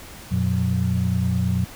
sine tone cluster, 90.4 / 119.8 / 181.6 Hz, F#2 / A#2 / F#3, -40 / +48 / -32 cents, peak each -23 dBFS, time 0.31-1.65 s, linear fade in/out 10 ms, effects pink hiss -41 dBFS RMS until 1.75 s

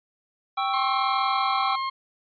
square chord, C# diminished, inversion second, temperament equal, 784 / 1108.7 / 1318.5 Hz, G5 / C#6 / E6, 0 / 0 / 0 cents, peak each -27 / -30 / -29 dBFS, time 0.57-1.76 s, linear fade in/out 10 ms
40% pulse tone, 1068 Hz, C6, 35 cents sharp, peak -25 dBFS, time 0.73-1.9 s, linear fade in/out 10 ms
effects resampled to 11025 Hz

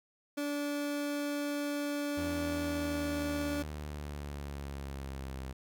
30% pulse tone, 289.5 Hz, D4, 25 cents flat, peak -30 dBFS, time 0.37-3.63 s, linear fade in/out 10 ms
sawtooth exponential sweep, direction down, 84.7 to 65.41 Hz, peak -35 dBFS, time 2.17-5.53 s, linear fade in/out 10 ms
effects none

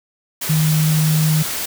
sine tone in noise, 155.56 Hz, D#3, in tune, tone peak -13 dBFS, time 0.49-1.43 s, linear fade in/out 10 ms, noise white, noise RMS -24 dBFS, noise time 0.41-1.66 s, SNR +8 dB, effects none

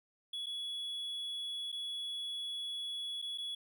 triangle tone with dropouts, 3380 Hz, G#7, 30 cents sharp, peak -36 dBFS, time 0.33-3.55 s, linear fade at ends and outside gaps 5 ms, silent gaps 0.461-0.466 / 1.719-1.725 / 3.218-3.223 / 3.377-3.382 s, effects none

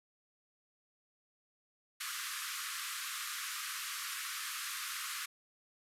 pink band-pass noise, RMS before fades -41 dBFS, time 2-5.26 s, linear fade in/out 10 ms, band 1100 to 14000 Hz, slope 96 dB/octave, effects none

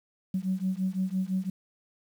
sine beating tone pair, 185 / 190.9 Hz, F#3 / G3, 0 / -46 cents, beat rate 5.9 Hz, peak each -29 dBFS, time 0.34-1.5 s, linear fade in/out 5 ms, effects tanh soft clip ceiling -19 dBFS + 9-bit

